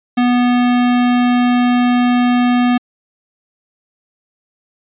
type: tone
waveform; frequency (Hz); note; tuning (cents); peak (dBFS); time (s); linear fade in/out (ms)
square; 245.3; B3; -12; -11; 0.17-2.78; 10
effects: resampled to 8000 Hz